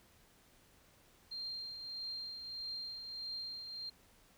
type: tone with tremolo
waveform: sine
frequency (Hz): 4186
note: C8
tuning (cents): 0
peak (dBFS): -39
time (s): 1.31-3.9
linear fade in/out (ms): 10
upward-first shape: triangle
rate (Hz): 1.6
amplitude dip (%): 50
effects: pink hiss -66 dBFS RMS until 4.37 s